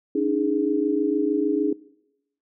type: chord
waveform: sine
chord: C# suspended second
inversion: none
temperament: equal with one note detuned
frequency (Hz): 284.5 / 311.1 / 415.3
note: C#4 / D#4 / G#4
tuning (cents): +45 / 0 / 0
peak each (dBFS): -24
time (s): 0.15-1.73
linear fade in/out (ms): 5
effects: noise-tail reverb RT60 0.9 s tail -22 dB re dry